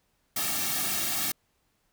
white noise with comb filter, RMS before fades -29 dBFS, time 0.36-1.32 s, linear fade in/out 5 ms, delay 2 ms, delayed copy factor -1, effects pink hiss -72 dBFS RMS until 1.92 s

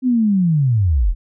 sine linear sweep, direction down, 261.8 to 32.59 Hz, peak -12 dBFS, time 0.02-1.15 s, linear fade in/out 50 ms, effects none

